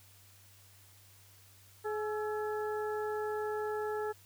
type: harmonic tone with a mistuned harmonic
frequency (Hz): 424.7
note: G#4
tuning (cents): +39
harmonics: 1 / 2 / 3 / 4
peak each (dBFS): -34 / -40 / -44 / -46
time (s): 1.84-4.13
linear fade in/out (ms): 20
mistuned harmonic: 3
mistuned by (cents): +75
effects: added 97 Hz sine -61 dBFS peak until 4.25 s + white hiss -61 dBFS RMS until 4.25 s